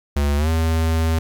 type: tone with pitch glide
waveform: square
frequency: 71.8 to 81.06 Hz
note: D2 to E2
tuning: -39 to -29 cents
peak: -17 dBFS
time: 0.16-1.19 s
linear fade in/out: 5 ms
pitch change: +210 cents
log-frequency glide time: 0.37-0.49 s
effects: 9-bit